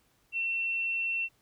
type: tone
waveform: sine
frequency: 2705 Hz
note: E7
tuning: 44 cents sharp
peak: -28 dBFS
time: 0.32-1.29 s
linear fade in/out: 50 ms
effects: pink hiss -69 dBFS RMS until 1.41 s